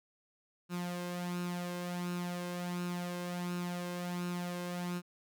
sawtooth tone with flanger, 176.7 Hz, F3, 21 cents sharp, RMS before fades -38 dBFS, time 0.69-5.02 s, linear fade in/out 50 ms, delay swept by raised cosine 0.74 to 1.94 ms, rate 1.4 Hz, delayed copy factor +0.55, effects none

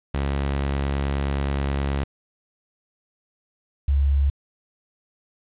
sawtooth / sine tone pair in turn, 69.5 / 69.88 Hz, C#2 / C#2, +5 / +15 cents, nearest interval unison, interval 10 cents, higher second, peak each -18 / -16 dBFS, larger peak second, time 0.14-2.04 / 3.88-4.3 s, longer first, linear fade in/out 5 ms, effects resampled to 8000 Hz + 8-bit

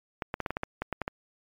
clicks, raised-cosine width 0.5 ms, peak -15 dBFS, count 11, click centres 0.222 / 0.341 / 0.403 / 0.462 / 0.506 / 0.569 / 0.634 / 0.82 / 0.927 / 1.017 / 1.079 s, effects MP3 96 kbps

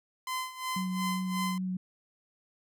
sawtooth tone with tremolo, 1028 Hz, C6, 31 cents flat, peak -27 dBFS, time 0.27-1.58 s, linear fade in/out 2 ms, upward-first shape sine, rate 2.8 Hz, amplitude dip 80%
sine tone with vibrato, 185 Hz, F#3, in tune, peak -30 dBFS, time 0.76-1.77 s, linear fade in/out 5 ms, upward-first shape sine, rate 4.9 Hz, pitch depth 10 cents each way
effects none

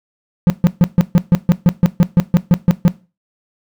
triangle tone bursts, 174.61 Hz, F3, in tune, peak -3 dBFS, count 15, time 0.47-2.88 s, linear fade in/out 0 ms, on 30 ms, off 140 ms, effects noise-tail reverb RT60 0.3 s tail -18 dB re dry

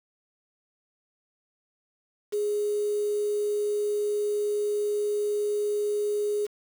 sine tone with quantisation, 415.3 Hz, G#4, in tune, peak -24 dBFS, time 2.32-6.47 s, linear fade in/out 20 ms, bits 7, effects none

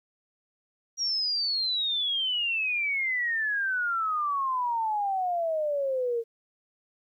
sine exponential sweep, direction down, 5710 to 454 Hz, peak -25 dBFS, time 0.97-6.24 s, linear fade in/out 50 ms, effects 11-bit

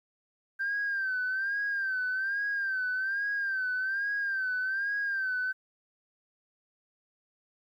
sine tone with vibrato, 1572 Hz, G6, 4 cents sharp, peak -27 dBFS, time 0.59-5.53 s, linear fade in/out 20 ms, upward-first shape sine, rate 1.2 Hz, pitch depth 82 cents each way, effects tanh soft clip ceiling -24 dBFS + 11-bit

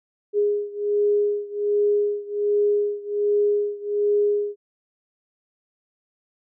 sine beating tone pair, 412.1 / 413.4 Hz, G#4 / G#4, -13 / -8 cents, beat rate 1.3 Hz, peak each -21 / -23 dBFS, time 0.33-4.56 s, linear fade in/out 50 ms, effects none

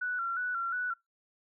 sine tone with vibrato, 1423 Hz, F6, 32 cents sharp, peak -30 dBFS, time 0.01-0.94 s, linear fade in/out 10 ms, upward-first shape square, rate 2.8 Hz, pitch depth 68 cents each way, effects noise-tail reverb RT60 0.2 s tail -26 dB re dry

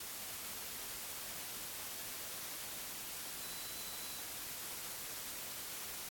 sine tone in noise, 4002 Hz, B7, 22 cents sharp, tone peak -54 dBFS, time 3.41-4.22 s, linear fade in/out 5 ms, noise white, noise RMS -45 dBFS, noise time 0-6.09 s, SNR -12 dB, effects AAC 64 kbps

